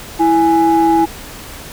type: tone pair together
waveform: sine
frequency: 329.6 / 830.6 Hz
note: E4 / G#5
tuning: 0 / 0 cents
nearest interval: octave + major third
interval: 1600 cents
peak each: -10 dBFS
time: 0.19-1.06 s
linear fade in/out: 20 ms
effects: tanh soft clip ceiling -4 dBFS + pink hiss -32 dBFS RMS until 1.72 s

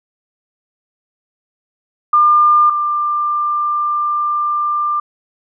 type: tone pair in turn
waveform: sine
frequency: 1200 / 1191 Hz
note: D6 / D6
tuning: +37 / +24 cents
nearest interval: unison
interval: 13 cents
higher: first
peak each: -7 / -14 dBFS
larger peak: first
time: 2.13-2.7 / 2.7-5 s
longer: second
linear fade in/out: 5 ms
effects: none

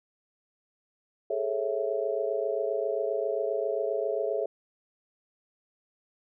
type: chord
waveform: sine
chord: A major seventh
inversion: third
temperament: just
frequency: 412.5 / 440 / 550 / 660 Hz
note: G#4 / A4 / C#5 / E5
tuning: -12 / 0 / -14 / +2 cents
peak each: -32 dBFS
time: 1.3-4.46 s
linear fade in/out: 5 ms
effects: none

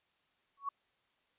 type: tone with exponential growth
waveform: sine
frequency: 1115 Hz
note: C#6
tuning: 10 cents sharp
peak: -30 dBFS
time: 0.57-0.69 s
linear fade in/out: 5 ms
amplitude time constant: 24 ms
effects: white hiss -75 dBFS RMS until 1.38 s + resampled to 8000 Hz

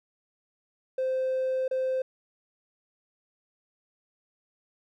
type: tone with dropouts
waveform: triangle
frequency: 520 Hz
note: C5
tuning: 11 cents flat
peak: -22 dBFS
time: 0.98-2.02 s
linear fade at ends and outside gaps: 5 ms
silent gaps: 1.68-1.711 s
effects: tanh soft clip ceiling -21 dBFS

